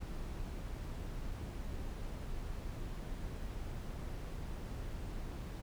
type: noise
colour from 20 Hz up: brown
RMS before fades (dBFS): -42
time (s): 0-5.62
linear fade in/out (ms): 20
effects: none